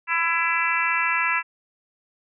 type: harmonic tone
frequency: 334.2 Hz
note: E4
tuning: 24 cents sharp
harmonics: 3 / 4 / 5 / 6 / 7 / 8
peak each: -27 / -27 / -27 / -27 / -27 / -27 dBFS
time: 0.07-1.43 s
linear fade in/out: 50 ms
effects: none